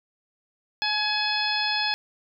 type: harmonic tone with a mistuned harmonic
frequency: 850 Hz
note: G#5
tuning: 40 cents sharp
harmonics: 1 / 2 / 3 / 4 / 5 / 6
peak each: -30 / -30 / -30 / -30 / -30 / -30 dBFS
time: 0.82-1.94 s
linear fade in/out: 0 ms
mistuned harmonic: 2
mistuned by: -25 cents
effects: none